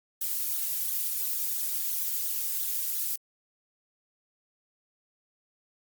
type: noise with flanger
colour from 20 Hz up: violet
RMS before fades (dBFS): -30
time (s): 0.21-3.16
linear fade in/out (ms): 5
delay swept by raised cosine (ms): 0.38 to 2.78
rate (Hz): 2.9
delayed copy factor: -0.55
effects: Opus 48 kbps